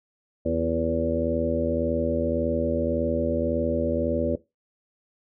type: harmonic tone with a mistuned harmonic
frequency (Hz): 81.8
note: E2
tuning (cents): -13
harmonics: 1 / 2 / 3 / 4 / 5 / 6 / 7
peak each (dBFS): -31 / -36 / -28 / -30 / -36 / -29 / -27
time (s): 0.45-4.36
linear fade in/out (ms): 10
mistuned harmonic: 4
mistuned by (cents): +39
effects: noise-tail reverb RT60 0.2 s tail -17 dB re dry